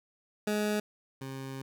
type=tone pair in turn; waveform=20% pulse; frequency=210 / 134.1 Hz; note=G#3 / C3; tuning=+19 / +43 cents; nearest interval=minor sixth; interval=776 cents; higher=first; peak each=-23 / -33 dBFS; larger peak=first; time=0.47-0.8 / 1.21-1.62 s; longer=second; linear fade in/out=5 ms; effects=none